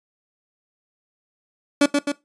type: tone with echo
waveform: 30% pulse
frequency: 287 Hz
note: D4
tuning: 40 cents flat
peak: -9 dBFS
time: 1.81-1.86 s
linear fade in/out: 5 ms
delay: 130 ms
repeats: 2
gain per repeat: -4 dB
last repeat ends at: 2.12 s
effects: noise-tail reverb RT60 0.2 s tail -19 dB re dry + resampled to 24000 Hz

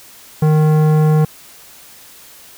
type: tone with tanh clipping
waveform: sine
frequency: 154.3 Hz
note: D#3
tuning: 14 cents flat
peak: -11 dBFS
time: 0.42-1.25 s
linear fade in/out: 5 ms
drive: 15 dB
effects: white hiss -41 dBFS RMS until 2.57 s

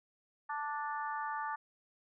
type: harmonic tone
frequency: 293.7 Hz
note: D4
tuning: in tune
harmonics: 3 / 4 / 5 / 6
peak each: -38 / -40 / -45 / -45 dBFS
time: 0.49-1.56 s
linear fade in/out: 10 ms
effects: none

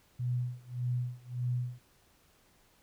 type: tone with tremolo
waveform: sine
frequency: 123.47 Hz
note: B2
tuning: in tune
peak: -28 dBFS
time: 0.19-1.79 s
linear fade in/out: 10 ms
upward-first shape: sine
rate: 1.7 Hz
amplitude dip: 95%
effects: pink hiss -66 dBFS RMS until 2.82 s

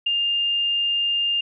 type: tone with ADSR envelope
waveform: sine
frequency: 2808 Hz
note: F7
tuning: 9 cents sharp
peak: -16 dBFS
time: 0.06-1.41 s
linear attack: 9 ms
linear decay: 6 ms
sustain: -3 dB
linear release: 6 ms
effects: none

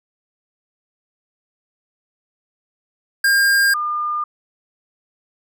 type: tone pair in turn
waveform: square / sine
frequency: 1608 / 1207.3 Hz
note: G6 / D6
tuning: +44 / +47 cents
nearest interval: perfect fourth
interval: 497 cents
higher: first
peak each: -13 / -19 dBFS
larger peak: first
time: 3.24-3.74 / 3.74-4.24 s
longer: neither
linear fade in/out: 5 ms
effects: none

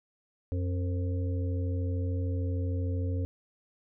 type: harmonic tone with a mistuned harmonic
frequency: 90.1 Hz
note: F#2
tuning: 45 cents flat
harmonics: 1 / 3 / 5 / 6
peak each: -28 / -38 / -42 / -44 dBFS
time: 0.52-3.25 s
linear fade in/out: 0 ms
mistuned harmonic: 6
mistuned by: -55 cents
effects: none

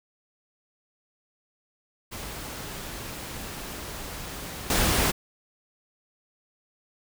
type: noise with level steps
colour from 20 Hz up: pink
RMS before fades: -37 / -23 dBFS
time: 2.11-5.12 s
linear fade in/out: 20 ms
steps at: 4.7 s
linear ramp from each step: 2 ms
effects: none

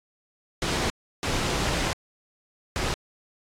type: noise bursts at uneven times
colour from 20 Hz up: pink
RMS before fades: -26 dBFS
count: 3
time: 0.62-0.9 / 1.23-1.93 / 2.76-2.94 s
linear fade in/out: 0 ms
effects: low-pass 7000 Hz 12 dB/octave + AAC 64 kbps

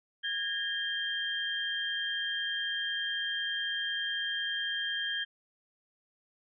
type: tone cluster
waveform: sine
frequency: 1644 / 1814 / 3178 Hz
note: G#6 / A#6 / G7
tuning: -18 / -48 / +23 cents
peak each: -35 / -40 / -33 dBFS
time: 0.23-5.25 s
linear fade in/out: 20 ms
effects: none

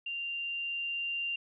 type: tone with level ramp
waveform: sine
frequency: 2782 Hz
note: F7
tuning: 7 cents flat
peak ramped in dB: -34 to -31 dBFS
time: 0.06-1.36 s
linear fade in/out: 5 ms
effects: none

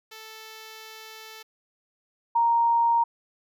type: tone pair in turn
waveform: 5% pulse / sine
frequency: 440 / 932.3 Hz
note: A4 / A#5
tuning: 0 / 0 cents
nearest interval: octave + minor second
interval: 1300 cents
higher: second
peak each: -30 / -18 dBFS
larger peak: second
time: 0.11-1.43 / 2.35-3.04 s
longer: first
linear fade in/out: 10 ms
effects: none

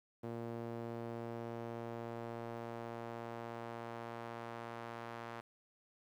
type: tone with band-pass filter sweep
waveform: sawtooth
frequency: 116.54 Hz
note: A#2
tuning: in tune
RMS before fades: -45 dBFS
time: 0.23-5.41 s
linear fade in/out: 10 ms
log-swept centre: 410 to 1100 Hz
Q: 0.92
effects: 11-bit

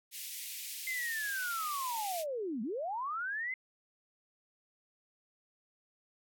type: high-pass noise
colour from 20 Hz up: white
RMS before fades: -42 dBFS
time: 0.11-2.25 s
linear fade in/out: 50 ms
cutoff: 2000 Hz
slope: 48 dB/octave
type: linear two-way sweep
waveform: sine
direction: down then up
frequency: 2093 to 200 to 2093 Hz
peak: -34 dBFS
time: 0.87-3.54 s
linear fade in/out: 2 ms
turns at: 2.62 s
effects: AAC 64 kbps

